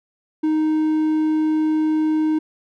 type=tone; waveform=triangle; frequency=311.1 Hz; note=D#4; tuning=in tune; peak=-14 dBFS; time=0.43-2.39 s; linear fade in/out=10 ms; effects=none